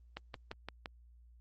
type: click train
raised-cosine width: 0.3 ms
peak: -25 dBFS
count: 5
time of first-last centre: 0.17-0.858 s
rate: 5.81 Hz
effects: added 59 Hz sine -57 dBFS peak until 1.4 s + Opus 24 kbps